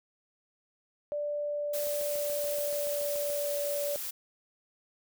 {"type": "tone with pitch glide", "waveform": "sine", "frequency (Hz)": [587.3, 576.9], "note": ["D5", "D5"], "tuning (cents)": [0, -31], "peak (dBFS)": -30, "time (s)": [1.12, 3.96], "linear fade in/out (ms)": 0, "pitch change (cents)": -31, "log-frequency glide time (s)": [1.38, 3.68]}
{"type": "noise", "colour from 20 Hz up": "blue", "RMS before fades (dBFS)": -37, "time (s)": [1.73, 4.11], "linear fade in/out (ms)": 10}
{"type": "click train", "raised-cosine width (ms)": 1, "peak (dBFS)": -36, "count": 11, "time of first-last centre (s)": [1.87, 3.301], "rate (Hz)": 6.99}
{"effects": []}